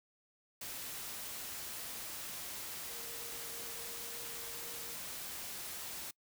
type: tone in noise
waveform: sine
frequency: 467.3 Hz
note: A#4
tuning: 4 cents sharp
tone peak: -55 dBFS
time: 2.89-4.95 s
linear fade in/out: 5 ms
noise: white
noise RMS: -44 dBFS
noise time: 0.61-6.11 s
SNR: -14 dB
effects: noise-tail reverb RT60 0.1 s tail -25 dB re dry